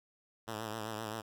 5% pulse tone with vibrato, 109.6 Hz, A2, 6 cents flat, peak -27 dBFS, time 0.47-1.22 s, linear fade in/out 20 ms, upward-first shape triangle, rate 7.7 Hz, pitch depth 79 cents each way, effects none

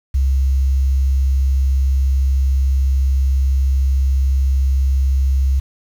sine tone with quantisation, 66.9 Hz, C2, 39 cents sharp, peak -12 dBFS, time 0.14-5.6 s, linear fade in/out 10 ms, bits 7, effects none

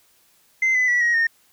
sine tone with pitch steps, 2070 / 2009 / 1949.3 / 1891.6 / 1835.7 Hz, C7 / B6 / B6 / A#6 / A#6, -19 / +29 / -23 / +25 / -27 cents, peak -14 dBFS, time 0.62-1.27 s, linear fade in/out 5 ms, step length 130 ms, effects tanh soft clip ceiling -14 dBFS + white hiss -59 dBFS RMS until 1.52 s

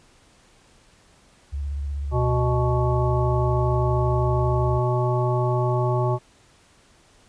sine tone with vibrato, 70.9 Hz, C#2, 40 cents sharp, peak -25 dBFS, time 1.52-4.8 s, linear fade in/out 20 ms, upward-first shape sine, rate 16 Hz, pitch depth 56 cents each way
harmonic tone, 123.47 Hz, B2, in tune, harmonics 1 / 3 / 5 / 7 / 9, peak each -21 / -26 / -28 / -29 / -31 dBFS, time 2.11-6.19 s, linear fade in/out 50 ms
effects pink hiss -56 dBFS RMS until 7.28 s + resampled to 22050 Hz

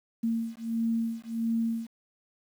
sine beating tone pair, 227.5 / 229 Hz, A#3 / A#3, -42 / -31 cents, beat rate 1.5 Hz, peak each -30 dBFS, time 0.23-1.87 s, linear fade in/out 10 ms, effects 9-bit

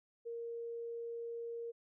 sine tone, 466.2 Hz, A#4, in tune, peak -40 dBFS, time 0.25-1.72 s, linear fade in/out 20 ms, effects none

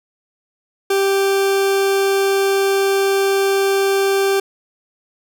40% pulse tone, 392 Hz, G4, in tune, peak -13 dBFS, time 0.9-4.4 s, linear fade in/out 5 ms, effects none

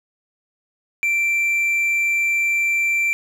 triangle tone, 2349 Hz, D7, in tune, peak -15 dBFS, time 1.03-3.13 s, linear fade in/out 0 ms, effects none

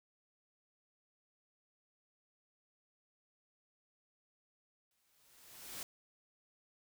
white noise with exponential growth, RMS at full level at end -43 dBFS, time 4.91-5.83 s, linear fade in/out 1 ms, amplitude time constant 200 ms, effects none

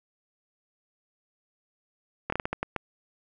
slowing click train, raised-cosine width 0.5 ms, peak -13 dBFS, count 8, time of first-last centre 2.3-2.763 s, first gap 24 ms, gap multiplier 1.33, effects none

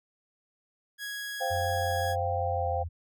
sawtooth tone, 1661.2 Hz, G#6, in tune, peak -31 dBFS, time 0.98-2.16 s, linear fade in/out 50 ms
sine chord, C suspended fourth, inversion none, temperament equal, 523.3 / 698.5 / 784 Hz, C5 / F5 / G5, 0 / 0 / 0 cents, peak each -32 dBFS, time 1.4-2.84 s, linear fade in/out 20 ms
sine tone with pitch glide, 89.8 to 83.79 Hz, F2 to E2, +49 to +29 cents, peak -32 dBFS, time 1.5-2.89 s, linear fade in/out 20 ms, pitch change -120 cents, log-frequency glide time 2.5-2.69 s
effects none

